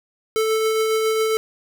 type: tone with tremolo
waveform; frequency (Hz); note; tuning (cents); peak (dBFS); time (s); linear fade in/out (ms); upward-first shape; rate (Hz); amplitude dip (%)
square; 440; A4; 0; -17; 0.36-1.37; 0; triangle; 7.3; 30
effects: none